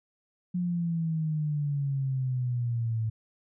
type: exponential sweep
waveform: sine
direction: down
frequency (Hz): 180 to 110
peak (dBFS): -26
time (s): 0.54-3.1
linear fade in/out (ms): 10
effects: none